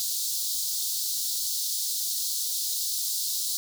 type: high-pass noise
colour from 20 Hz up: pink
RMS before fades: -29 dBFS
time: 0-3.57 s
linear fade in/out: 0 ms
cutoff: 3900 Hz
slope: 48 dB/octave
effects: none